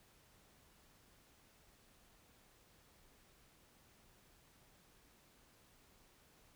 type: silence
effects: pink hiss -68 dBFS RMS until 6.55 s